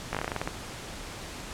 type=slowing click train; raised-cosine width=0.5 ms; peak=-14 dBFS; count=11; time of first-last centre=0.13-0.475 s; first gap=17 ms; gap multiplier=1.15; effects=pink hiss -40 dBFS RMS until 1.53 s + low-pass 9000 Hz 12 dB/octave